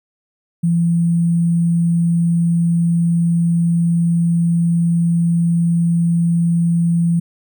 sine tone with sample-and-hold, 169.4 Hz, E3, 48 cents sharp, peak -12 dBFS, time 0.63-7.2 s, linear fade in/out 10 ms, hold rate 8820 Hz, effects none

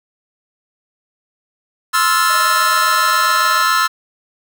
45% pulse chord, F major seventh, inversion second, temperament just, 1047.7 / 1309.6 / 1396.9 / 1746.1 Hz, C6 / E6 / F6 / A6, +2 / -12 / 0 / -14 cents, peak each -19 / -15 / -19 / -20 dBFS, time 1.93-3.88 s, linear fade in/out 20 ms
20% pulse tone with tremolo, 622.3 Hz, D#5, in tune, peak -19 dBFS, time 2.29-3.63 s, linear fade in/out 20 ms, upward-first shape triangle, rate 19 Hz, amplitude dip 80%
effects none

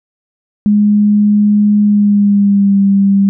sine tone with pitch glide, 207.7 to 197.52 Hz, G#3 to G3, 0 to +13 cents, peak -6 dBFS, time 0.66-3.29 s, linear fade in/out 0 ms, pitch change -87 cents, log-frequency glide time 1.82-2.8 s, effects none

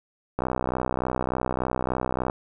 click train, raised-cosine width 1 ms, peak -11 dBFS, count 122, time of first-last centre 0.39-2.299 s, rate 63.4 Hz, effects none

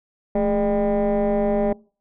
sine tone with frequency modulation, 410 Hz, G#4, 22 cents flat, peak -15 dBFS, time 0.35-1.73 s, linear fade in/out 5 ms, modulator 193 Hz, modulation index 1.6, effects noise-tail reverb RT60 0.4 s tail -26 dB re dry + tanh soft clip ceiling -16 dBFS

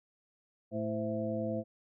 harmonic tone with a mistuned harmonic, 110 Hz, A2, in tune, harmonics 1 / 2 / 3 / 5 / 6, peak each -40 / -36 / -40 / -37 / -39 dBFS, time 0.71-1.64 s, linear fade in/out 50 ms, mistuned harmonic 5, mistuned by -100 cents, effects none

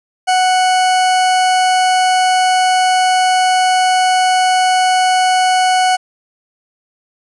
40% pulse tone, 740 Hz, F#5, in tune, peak -9 dBFS, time 0.27-5.97 s, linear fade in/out 20 ms, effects resampled to 24000 Hz + 8-bit

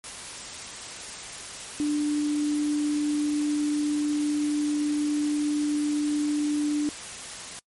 sine tone in noise, 295.8 Hz, D4, 13 cents sharp, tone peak -22 dBFS, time 1.8-6.89 s, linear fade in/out 0 ms, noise white, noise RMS -38 dBFS, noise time 0.04-7.59 s, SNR +13 dB, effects noise-tail reverb RT60 0.1 s tail -24 dB re dry + MP3 48 kbps

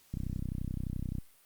click train, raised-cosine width 5 ms, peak -23 dBFS, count 34, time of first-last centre 0.14-1.184 s, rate 31.6 Hz, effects white hiss -63 dBFS RMS until 1.45 s + Opus 48 kbps

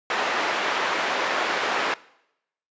white band-pass noise, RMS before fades -25 dBFS, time 0.1-1.94 s, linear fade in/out 2 ms, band 410 to 1800 Hz, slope 12 dB/octave, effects noise-tail reverb RT60 0.8 s tail -21 dB re dry + resampled to 16000 Hz

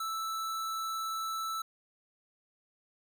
square tone, 1318.5 Hz, E6, in tune, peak -34 dBFS, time 0-1.62 s, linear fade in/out 5 ms, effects none

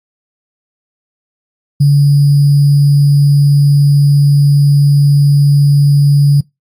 sine tone with sample-and-hold, 143.1 Hz, D3, 45 cents flat, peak -4 dBFS, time 1.8-6.41 s, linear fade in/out 10 ms, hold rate 4900 Hz, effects noise-tail reverb RT60 0.2 s tail -25 dB re dry + AAC 48 kbps

